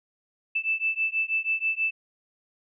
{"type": "beating tone pair", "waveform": "sine", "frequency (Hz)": [2637, 2643.2], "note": ["E7", "E7"], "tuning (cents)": [0, 4], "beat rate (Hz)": 6.2, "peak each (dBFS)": -27, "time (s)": [0.55, 1.91], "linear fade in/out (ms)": 10, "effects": []}